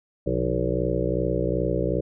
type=harmonic tone with a mistuned harmonic; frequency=62.6 Hz; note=B1; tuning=24 cents sharp; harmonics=1 / 2 / 3 / 5 / 6 / 7 / 8 / 9; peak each=-30 / -30 / -30 / -30 / -30 / -30 / -30 / -30 dBFS; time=0.26-2.01 s; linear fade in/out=10 ms; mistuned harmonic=3; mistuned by=-84 cents; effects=none